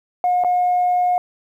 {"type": "tone with dropouts", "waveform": "sine", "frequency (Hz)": 719, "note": "F#5", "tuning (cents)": -50, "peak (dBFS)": -13, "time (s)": [0.24, 1.18], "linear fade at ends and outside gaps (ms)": 1, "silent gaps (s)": [0.438, 0.446], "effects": ["tanh soft clip ceiling -11 dBFS", "9-bit"]}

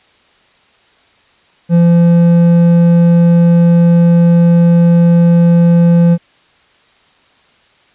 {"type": "tone with hard clipping", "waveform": "sine", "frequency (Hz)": 170.8, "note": "F3", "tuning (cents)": -38, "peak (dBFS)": -6, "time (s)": [1.69, 6.18], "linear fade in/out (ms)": 50, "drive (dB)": 6, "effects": ["white hiss -50 dBFS RMS until 7.94 s", "resampled to 8000 Hz"]}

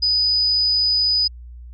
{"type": "tone", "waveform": "sine", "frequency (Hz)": 4978, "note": "D#8", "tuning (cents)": 0, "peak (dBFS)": -15, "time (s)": [0.02, 1.28], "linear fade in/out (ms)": 10, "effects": ["added 60 Hz sine -35 dBFS peak until 1.73 s"]}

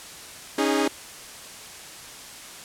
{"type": "chord", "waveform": "sawtooth", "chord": "C# suspended second", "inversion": "none", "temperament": "equal with one note detuned", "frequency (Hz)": [277.2, 311.1, 410.1], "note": ["C#4", "D#4", "G#4"], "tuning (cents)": [0, 0, -22], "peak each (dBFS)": -21, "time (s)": [0.58, 0.88], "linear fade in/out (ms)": 5, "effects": ["white hiss -41 dBFS RMS until 2.64 s", "low-pass 10000 Hz 12 dB/octave"]}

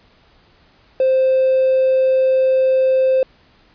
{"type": "tone with hard clipping", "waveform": "triangle", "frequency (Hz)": 523.3, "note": "C5", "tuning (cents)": 0, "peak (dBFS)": -12, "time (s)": [1, 3.23], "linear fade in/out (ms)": 2, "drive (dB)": 4, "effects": ["pink hiss -53 dBFS RMS until 3.74 s", "resampled to 11025 Hz"]}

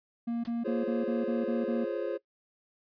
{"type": "tone bursts", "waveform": "triangle", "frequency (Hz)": 234.1, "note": "A#3", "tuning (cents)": 8, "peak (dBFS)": -27, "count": 8, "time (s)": [0.27, 1.847], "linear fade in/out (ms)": 10, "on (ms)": 170, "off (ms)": 31}
{"type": "noise with exponential decay", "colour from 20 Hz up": "pink", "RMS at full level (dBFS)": -43, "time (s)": [0.45, 0.54], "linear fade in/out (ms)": 1, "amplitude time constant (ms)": 19}
{"type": "chord", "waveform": "triangle", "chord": "Db major seventh", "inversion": "first", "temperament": "just", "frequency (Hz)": [346.5, 415.8, 519.7, 554.4], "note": ["F4", "Ab4", "C5", "Db5"], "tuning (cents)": [-14, 2, -12, 0], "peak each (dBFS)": -34, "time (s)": [0.64, 2.18], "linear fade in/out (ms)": 20}
{"effects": ["noise-tail reverb RT60 0.1 s tail -20 dB re dry", "resampled to 11025 Hz"]}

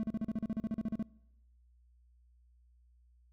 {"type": "tone bursts", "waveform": "triangle", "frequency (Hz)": 220, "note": "A3", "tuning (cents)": 0, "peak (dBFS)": -29, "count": 15, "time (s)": [0, 1.026], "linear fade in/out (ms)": 0, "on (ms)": 32, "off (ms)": 39, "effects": ["noise-tail reverb RT60 0.9 s tail -23 dB re dry", "added 60 Hz sine -62 dBFS peak until 3.32 s"]}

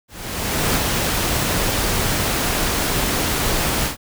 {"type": "noise with ADSR envelope", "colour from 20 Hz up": "pink", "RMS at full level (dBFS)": -18, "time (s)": [0.08, 3.97], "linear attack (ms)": 680, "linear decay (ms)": 24, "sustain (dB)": -2, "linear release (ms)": 120, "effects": []}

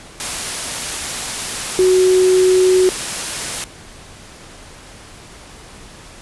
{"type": "tone in noise", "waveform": "sine", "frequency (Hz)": 370.7, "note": "F#4", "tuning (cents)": 3, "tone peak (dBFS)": -9, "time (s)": [1.79, 2.89], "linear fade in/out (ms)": 0, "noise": "white", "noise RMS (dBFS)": -23, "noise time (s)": [0.2, 3.64], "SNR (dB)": 11, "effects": ["pink hiss -39 dBFS RMS until 6.21 s", "resampled to 24000 Hz"]}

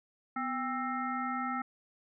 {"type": "harmonic tone with a mistuned harmonic", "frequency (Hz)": 264.4, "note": "C4", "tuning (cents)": 18, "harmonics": [1, 3, 5, 7, 8], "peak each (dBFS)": [-37, -38, -35, -44, -46], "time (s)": [0.36, 1.62], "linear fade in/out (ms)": 5, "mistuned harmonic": 1, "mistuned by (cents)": -97, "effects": []}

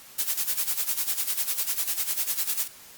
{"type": "noise with tremolo", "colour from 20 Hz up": "blue", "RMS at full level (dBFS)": -24, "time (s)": [0.18, 2.68], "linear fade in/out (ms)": 10, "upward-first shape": "sine", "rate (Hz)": 10, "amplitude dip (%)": 80, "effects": ["white hiss -48 dBFS RMS until 2.97 s", "Opus 48 kbps"]}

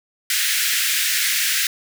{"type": "high-pass noise", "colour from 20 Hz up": "pink", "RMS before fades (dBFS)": -20, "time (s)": [0.3, 1.67], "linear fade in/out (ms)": 2, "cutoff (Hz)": 1600, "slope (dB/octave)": 48, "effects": []}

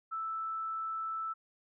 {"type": "tone", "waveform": "sine", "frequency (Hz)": 1318.5, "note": "E6", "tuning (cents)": 0, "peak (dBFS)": -34, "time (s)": [0.11, 1.34], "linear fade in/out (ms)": 20, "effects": []}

